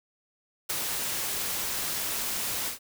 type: noise with ADSR envelope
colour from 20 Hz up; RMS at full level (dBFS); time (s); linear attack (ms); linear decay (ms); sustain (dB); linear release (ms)
white; -27; 0.69-2.79; 14; 13; -4; 120
effects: none